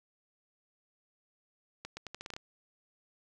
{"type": "accelerating click train", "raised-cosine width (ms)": 0.2, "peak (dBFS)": -24, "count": 9, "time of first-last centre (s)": [1.85, 2.365], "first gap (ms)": 120, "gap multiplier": 0.81, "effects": []}